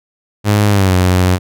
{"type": "tone with pitch glide", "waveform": "sawtooth", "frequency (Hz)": [103.83, 91.44], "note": ["G#2", "F#2"], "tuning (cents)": [0, -20], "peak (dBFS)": -5, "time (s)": [0.44, 1.39], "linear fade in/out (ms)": 50, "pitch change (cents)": -220, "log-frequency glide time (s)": [0.68, 0.94], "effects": []}